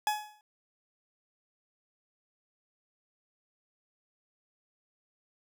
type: tone with exponential decay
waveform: 40% pulse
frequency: 845 Hz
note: G#5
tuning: 30 cents sharp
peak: -23 dBFS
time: 0.07-0.41 s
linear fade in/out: 1 ms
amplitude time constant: 72 ms
effects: none